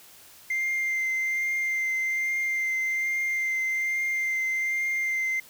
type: tone with vibrato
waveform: sine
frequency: 2093 Hz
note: C7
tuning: in tune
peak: -22 dBFS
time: 0.5-5.4 s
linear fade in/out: 5 ms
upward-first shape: triangle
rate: 1.2 Hz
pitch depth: 16 cents each way
effects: tanh soft clip ceiling -23 dBFS + white hiss -51 dBFS RMS until 5.49 s